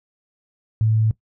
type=tone; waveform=sine; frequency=110 Hz; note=A2; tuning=in tune; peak=-15 dBFS; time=0.81-1.11 s; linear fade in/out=0 ms; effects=noise-tail reverb RT60 0.1 s tail -18 dB re dry